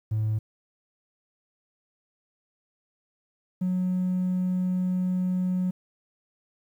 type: tone pair in turn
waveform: triangle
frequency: 108.5 / 182.98 Hz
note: A2 / F#3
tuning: -24 / -19 cents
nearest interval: major sixth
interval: 905 cents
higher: second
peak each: -20 dBFS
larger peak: neither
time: 0.11-0.39 / 3.61-5.71 s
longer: second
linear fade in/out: 10 ms
effects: tanh soft clip ceiling -19 dBFS + 10-bit